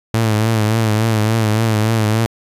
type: tone with vibrato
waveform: sawtooth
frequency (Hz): 110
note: A2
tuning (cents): 0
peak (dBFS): -9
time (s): 0.14-2.26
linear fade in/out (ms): 0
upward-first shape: triangle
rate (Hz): 3.5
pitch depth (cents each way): 73
effects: resampled to 32000 Hz